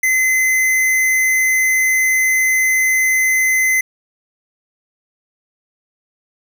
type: tone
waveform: square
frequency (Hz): 2047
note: C7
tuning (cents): -38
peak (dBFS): -13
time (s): 0.03-3.81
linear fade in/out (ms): 5
effects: none